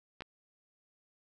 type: clicks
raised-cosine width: 0.3 ms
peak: -27 / -27 dBFS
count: 2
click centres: 0.207 / 0.221 s
effects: none